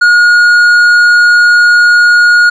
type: tone with tanh clipping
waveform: sine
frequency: 1439 Hz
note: F#6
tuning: 49 cents flat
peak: -4 dBFS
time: 0.01-2.5 s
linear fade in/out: 10 ms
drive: 7 dB
effects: none